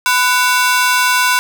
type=ring-modulated tone; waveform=sawtooth; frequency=1242 Hz; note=D#6; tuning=3 cents flat; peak=-4 dBFS; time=0.06-1.39 s; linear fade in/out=0 ms; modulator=240 Hz; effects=none